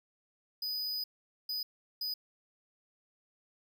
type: tone bursts at uneven times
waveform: square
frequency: 4978 Hz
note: D#8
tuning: in tune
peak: -34 dBFS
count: 3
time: 0.62-1.04 / 1.49-1.63 / 2.01-2.14 s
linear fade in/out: 5 ms
effects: none